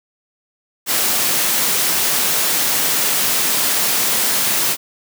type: high-pass noise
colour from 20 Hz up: white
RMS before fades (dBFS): -17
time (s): 0.86-4.77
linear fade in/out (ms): 50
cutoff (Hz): 130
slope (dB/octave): 24
effects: none